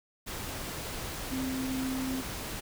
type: tone in noise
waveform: sine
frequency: 261.6 Hz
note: C4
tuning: in tune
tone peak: -31 dBFS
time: 1.31-2.22 s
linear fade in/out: 20 ms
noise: pink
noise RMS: -38 dBFS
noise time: 0.26-2.61 s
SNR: +4 dB
effects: none